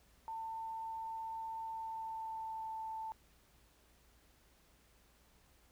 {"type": "tone with pitch glide", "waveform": "sine", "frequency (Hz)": [896, 885.2], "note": ["A5", "A5"], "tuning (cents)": [31, 10], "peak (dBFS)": -40, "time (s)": [0.28, 3.12], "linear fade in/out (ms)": 0, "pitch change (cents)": -21, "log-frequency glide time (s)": [1.68, 2.76], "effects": ["added 58 Hz sine -70 dBFS peak until 5.71 s", "pink hiss -69 dBFS RMS until 5.71 s"]}